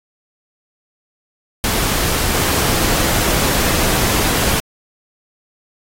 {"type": "noise", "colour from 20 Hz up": "pink", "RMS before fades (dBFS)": -17, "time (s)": [1.64, 4.6], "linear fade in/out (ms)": 0, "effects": ["AAC 48 kbps"]}